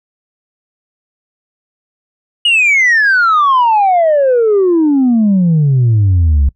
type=exponential sweep; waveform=sine; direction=down; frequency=2917 to 66 Hz; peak=-5 dBFS; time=2.45-6.49 s; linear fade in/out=5 ms; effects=noise-tail reverb RT60 0.1 s tail -23 dB re dry + tanh soft clip ceiling -5 dBFS